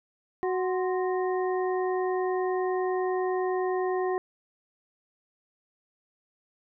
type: harmonic tone with a mistuned harmonic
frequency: 370 Hz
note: F#4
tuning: in tune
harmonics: 1 / 2 / 3 / 5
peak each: -26 / -32 / -36 / -40 dBFS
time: 0.43-4.18 s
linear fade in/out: 0 ms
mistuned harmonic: 3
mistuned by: -96 cents
effects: none